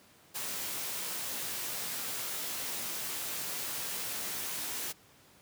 white noise with comb filter, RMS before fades -37 dBFS, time 0.34-4.93 s, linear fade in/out 20 ms, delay 17 ms, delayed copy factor +0.55, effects pink hiss -60 dBFS RMS until 5.41 s + high-pass 100 Hz 12 dB/octave

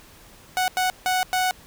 sawtooth tone bursts at uneven times, 740 Hz, F#5, in tune, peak -16 dBFS, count 4, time 0.57-0.68 / 0.77-0.9 / 1.06-1.23 / 1.33-1.51 s, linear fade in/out 0 ms, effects pink hiss -49 dBFS RMS until 1.66 s

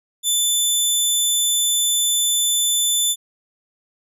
15% pulse tone, 3520 Hz, A7, in tune, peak -9 dBFS, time 0.23-3.16 s, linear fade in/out 50 ms, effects resampled to 32000 Hz

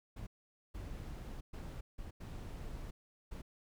brown noise bursts at uneven times, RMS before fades -45 dBFS, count 6, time 0.16-0.27 / 0.74-1.41 / 1.53-1.81 / 1.98-2.11 / 2.2-2.91 / 3.31-3.42 s, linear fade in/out 10 ms, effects none

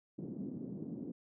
white band-pass noise, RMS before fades -43 dBFS, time 0.18-1.12 s, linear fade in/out 10 ms, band 160 to 290 Hz, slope 24 dB/octave, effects none

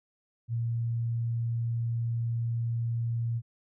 sine tone, 116.54 Hz, A#2, in tune, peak -27 dBFS, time 0.48-3.42 s, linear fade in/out 50 ms, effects none

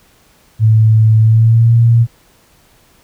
sine tone with pitch glide, 110 to 116.54 Hz, A2 to A#2, 0 to 0 cents, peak -5 dBFS, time 0.59-2.07 s, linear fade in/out 50 ms, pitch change +100 cents, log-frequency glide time 1.2-1.74 s, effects pink hiss -50 dBFS RMS until 3.03 s

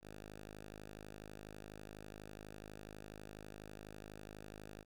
5% pulse tone, 52.1 Hz, G#1, 6 cents sharp, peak -39 dBFS, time 0.01-4.85 s, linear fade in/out 50 ms, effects none

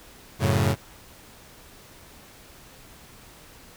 sawtooth chord, F# minor, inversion none, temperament equal, 92.5 / 110 / 138.59 Hz, F#2 / A2 / C#3, 0 / 0 / 0 cents, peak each -20 dBFS, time 0.39-0.76 s, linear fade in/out 50 ms, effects pink hiss -49 dBFS RMS until 3.76 s

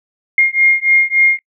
sine beating tone pair, 2128 / 2131.5 Hz, C7 / C7, +29 / +32 cents, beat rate 3.5 Hz, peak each -12 dBFS, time 0.38-1.39 s, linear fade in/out 2 ms, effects noise-tail reverb RT60 0.1 s tail -26 dB re dry

